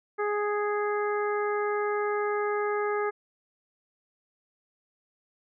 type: harmonic tone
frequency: 415.3 Hz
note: G#4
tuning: in tune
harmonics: 1 / 2 / 3 / 4 / 5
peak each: -27 / -34 / -33 / -37 / -40 dBFS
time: 0.18-3.11 s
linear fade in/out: 20 ms
effects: none